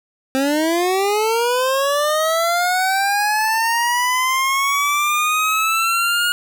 25% pulse linear sweep, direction up, 261.6 to 1437 Hz, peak -12 dBFS, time 0.35-6.32 s, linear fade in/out 0 ms, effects none

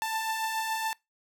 sawtooth beating tone pair, 880 / 887.1 Hz, A5 / A5, 0 / +14 cents, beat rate 7.1 Hz, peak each -34 / -26 dBFS, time 0.02-0.93 s, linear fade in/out 0 ms, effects noise-tail reverb RT60 0.2 s tail -23 dB re dry

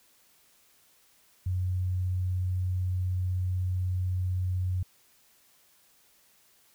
sine tone, 91.6 Hz, F#2, 17 cents flat, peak -26 dBFS, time 1.46-4.83 s, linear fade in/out 5 ms, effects white hiss -63 dBFS RMS until 6.74 s

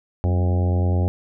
harmonic tone with a mistuned harmonic, 89.6 Hz, F2, 45 cents sharp, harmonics 1 / 2 / 3 / 4 / 5 / 6 / 7 / 8 / 9, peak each -17 / -28 / -32 / -32 / -35 / -35 / -36 / -39 / -37 dBFS, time 0.24-1.08 s, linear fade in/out 0 ms, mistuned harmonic 2, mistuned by +77 cents, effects none

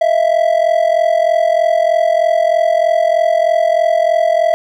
triangle ring-modulated tone, 659.3 Hz, E5, in tune, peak -5 dBFS, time 0.01-4.54 s, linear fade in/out 0 ms, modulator 21.6 Hz, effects none

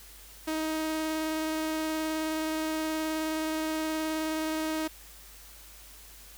sawtooth tone with vibrato, 314.7 Hz, D#4, 20 cents sharp, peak -25 dBFS, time 0.47-4.88 s, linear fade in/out 10 ms, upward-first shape square, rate 19 Hz, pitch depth 8 cents each way, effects added 50 Hz sine -53 dBFS peak until 6.37 s + white hiss -51 dBFS RMS until 6.37 s

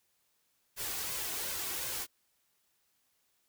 white noise with flanger, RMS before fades -37 dBFS, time 0.76-2.07 s, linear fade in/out 50 ms, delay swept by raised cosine 1.9 to 2.76 ms, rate 2.7 Hz, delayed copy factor +0.5, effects white hiss -75 dBFS RMS until 3.48 s

